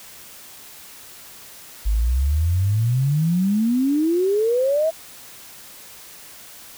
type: exponential sweep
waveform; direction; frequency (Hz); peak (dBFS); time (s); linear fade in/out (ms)
sine; up; 49.6 to 660; -16; 1.85-4.91; 20
effects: white hiss -42 dBFS RMS until 6.77 s